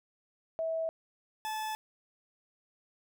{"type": "tone pair in turn", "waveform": ["sine", "40% pulse"], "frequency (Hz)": [650, 867.6], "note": ["E5", "A5"], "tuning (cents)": [-24, -25], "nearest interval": "perfect fourth", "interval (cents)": 499, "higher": "second", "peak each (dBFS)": [-30, -33], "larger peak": "first", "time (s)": [[0.59, 0.89], [1.45, 1.75]], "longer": "neither", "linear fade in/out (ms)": 0, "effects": []}